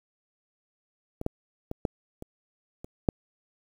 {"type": "clicks", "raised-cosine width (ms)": 2, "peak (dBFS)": [-21, -13, -19, -12, -25, -26, -8], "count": 7, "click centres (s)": [1.214, 1.264, 1.714, 1.852, 2.224, 2.845, 3.088], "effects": ["8-bit"]}